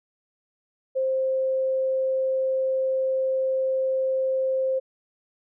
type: tone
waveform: sine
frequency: 526 Hz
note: C5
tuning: 9 cents sharp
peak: -21 dBFS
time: 0.95-4.8 s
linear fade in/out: 20 ms
effects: none